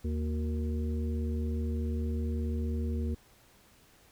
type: harmonic tone with a mistuned harmonic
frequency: 77.78 Hz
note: D#2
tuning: in tune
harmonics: 1 / 3 / 5 / 6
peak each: -30 / -36 / -43 / -45 dBFS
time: 0.04-3.15 s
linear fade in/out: 10 ms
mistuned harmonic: 5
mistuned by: -94 cents
effects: pink hiss -61 dBFS RMS until 4.11 s